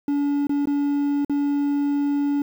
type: tone with dropouts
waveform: triangle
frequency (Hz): 285.9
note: D4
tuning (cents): -46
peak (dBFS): -17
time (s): 0.08-2.42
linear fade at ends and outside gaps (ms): 2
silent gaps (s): 0.47-0.494 / 0.656-0.672 / 1.248-1.296
effects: 8-bit